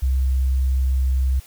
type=tone; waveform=sine; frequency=65.41 Hz; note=C2; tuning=in tune; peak=-16 dBFS; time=0.02-1.4 s; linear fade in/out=10 ms; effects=white hiss -48 dBFS RMS until 1.46 s